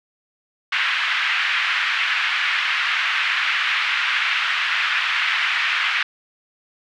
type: band-pass noise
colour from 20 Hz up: white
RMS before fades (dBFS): -21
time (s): 0.72-6.03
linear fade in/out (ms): 5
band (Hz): 1300 to 2800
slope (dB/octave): 24
effects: none